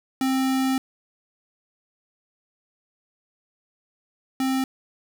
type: tone pair in turn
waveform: square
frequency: 263.7 / 263.7 Hz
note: C4 / C4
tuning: +14 / +14 cents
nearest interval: unison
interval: 0 cents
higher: neither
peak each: -21 / -22 dBFS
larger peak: first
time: 0.21-0.78 / 4.4-4.64 s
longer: first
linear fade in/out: 2 ms
effects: 8-bit